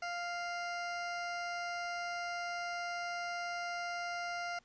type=tone; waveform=20% pulse; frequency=698 Hz; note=F5; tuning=1 cent flat; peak=-32 dBFS; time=0.02-4.59 s; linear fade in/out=5 ms; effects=pink hiss -69 dBFS RMS until 4.64 s + resampled to 16000 Hz